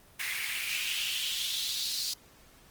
pink noise with high-pass filter sweep, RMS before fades -33 dBFS, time 0.19-2.14 s, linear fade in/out 10 ms, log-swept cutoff 2000 to 4600 Hz, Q 3.9, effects pink hiss -58 dBFS RMS until 2.7 s + Opus 24 kbps

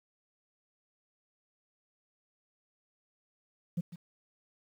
sine tone with echo, 172.3 Hz, F3, 23 cents flat, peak -26 dBFS, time 3.77-3.81 s, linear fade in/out 10 ms, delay 150 ms, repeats 1, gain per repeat -15 dB, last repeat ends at 3.96 s, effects tanh soft clip ceiling -27 dBFS + 10-bit

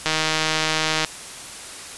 click train, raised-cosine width 0.2 ms, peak -3 dBFS, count 156, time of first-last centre 0.06-1.047 s, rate 157 Hz, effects white hiss -36 dBFS RMS until 1.97 s + resampled to 24000 Hz

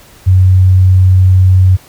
sine tone, 93 Hz, F#2, 9 cents sharp, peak -3 dBFS, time 0.26-1.77 s, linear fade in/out 20 ms, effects pink hiss -40 dBFS RMS until 1.88 s

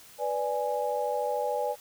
sine chord, G# diminished, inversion first, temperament equal, 493.9 / 587.3 / 830.6 Hz, B4 / D5 / G#5, 0 / 0 / 0 cents, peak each -31 dBFS, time 0.18-1.76 s, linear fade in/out 50 ms, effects white hiss -52 dBFS RMS until 1.8 s

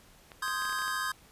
clicks, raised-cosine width 0.3 ms, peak -30 dBFS, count 9, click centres 0.318 / 0.48 / 0.621 / 0.652 / 0.695 / 0.726 / 0.788 / 0.821 / 0.88 s
square chord, Ab major seventh, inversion first, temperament equal, 1046.5 / 1244.5 / 1568 / 1661.2 Hz, C6 / Eb6 / G6 / Ab6, 0 / 0 / 0 / 0 cents, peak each -37 dBFS, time 0.42-1.12 s, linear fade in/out 5 ms
effects pink hiss -58 dBFS RMS until 1.31 s + resampled to 32000 Hz

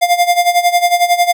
square tone with tremolo, 702 Hz, F5, 9 cents sharp, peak -7 dBFS, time 0.01-1.33 s, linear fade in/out 20 ms, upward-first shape sine, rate 11 Hz, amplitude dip 80%, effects none

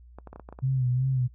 clicks, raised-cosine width 1 ms, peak -28 dBFS, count 8, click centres 0.186 / 0.273 / 0.33 / 0.36 / 0.397 / 0.489 / 0.526 / 0.589 s
sine tone with vibrato, 128.5 Hz, C3, 31 cents flat, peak -22 dBFS, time 0.62-1.28 s, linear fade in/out 20 ms, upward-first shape sine, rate 2.7 Hz, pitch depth 65 cents each way
effects noise-tail reverb RT60 0.1 s tail -22 dB re dry + added 60 Hz sine -48 dBFS peak until 1.34 s

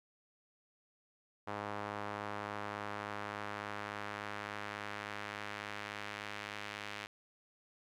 sawtooth tone with band-pass filter sweep, 103.5 Hz, G#2, 5 cents flat, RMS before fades -43 dBFS, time 1.47-7.07 s, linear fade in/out 10 ms, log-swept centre 1000 to 2400 Hz, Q 1.1, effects none

